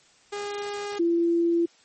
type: tone pair in turn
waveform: sawtooth / sine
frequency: 408.7 / 339 Hz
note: G#4 / E4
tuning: -28 / +49 cents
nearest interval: minor third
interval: 323 cents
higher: first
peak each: -26 / -19 dBFS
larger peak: second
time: 0.32-0.99 / 0.99-1.66 s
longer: neither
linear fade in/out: 10 ms
effects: white hiss -58 dBFS RMS until 1.84 s + MP3 32 kbps